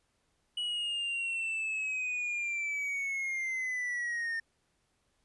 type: linear sweep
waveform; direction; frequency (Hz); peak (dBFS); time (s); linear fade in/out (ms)
triangle; down; 2937 to 1814; -30; 0.57-4.4; 5
effects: pink hiss -75 dBFS RMS until 5.24 s + resampled to 24000 Hz